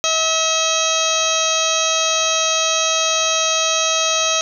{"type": "harmonic tone", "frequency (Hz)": 643, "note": "E5", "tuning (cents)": -43, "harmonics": [1, 2, 3, 4, 5, 6, 7, 8, 9, 10], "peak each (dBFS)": [-23, -23, -33, -24, -24, -23, -32, -32, -24, -22], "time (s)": [0.04, 4.41], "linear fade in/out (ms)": 0, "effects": []}